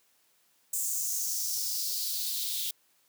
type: noise with high-pass filter sweep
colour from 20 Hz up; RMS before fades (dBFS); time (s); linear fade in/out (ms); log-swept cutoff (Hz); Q
blue; -32; 0.73-2.71; 5; 7500 to 3400; 3.6
effects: white hiss -68 dBFS RMS until 3.08 s + high-pass 150 Hz 12 dB/octave